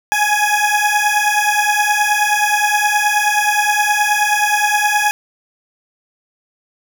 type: beating tone pair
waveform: 20% pulse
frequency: 830.6 / 840.1 Hz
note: G#5 / G#5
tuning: 0 / +20 cents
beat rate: 9.5 Hz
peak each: -11 dBFS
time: 0.12-5.11 s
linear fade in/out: 0 ms
effects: 7-bit